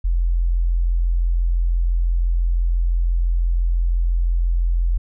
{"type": "tone", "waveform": "sine", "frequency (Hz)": 42.95, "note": "F1", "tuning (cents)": -28, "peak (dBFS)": -15, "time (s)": [0.04, 4.98], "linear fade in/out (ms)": 10, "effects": []}